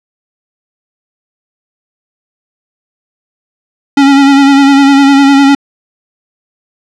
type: tone with vibrato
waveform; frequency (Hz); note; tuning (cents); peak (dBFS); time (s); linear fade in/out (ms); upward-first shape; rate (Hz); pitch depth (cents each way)
square; 277.2; C#4; 0; -3; 3.97-5.55; 5; sine; 9.9; 34
effects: low-pass 5000 Hz 12 dB/octave